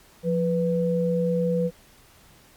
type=tone pair together; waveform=sine; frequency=174.61 / 493.9 Hz; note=F3 / B4; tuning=0 / 0 cents; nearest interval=octave + tritone; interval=1800 cents; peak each=-23 dBFS; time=0.23-1.71 s; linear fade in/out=50 ms; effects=pink hiss -54 dBFS RMS until 2.56 s + MP3 96 kbps